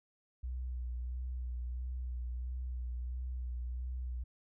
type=tone with vibrato; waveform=sine; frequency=61.8 Hz; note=B1; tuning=2 cents sharp; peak=-36 dBFS; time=0.43-4.24 s; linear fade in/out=10 ms; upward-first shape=sine; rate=1.5 Hz; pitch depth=31 cents each way; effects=none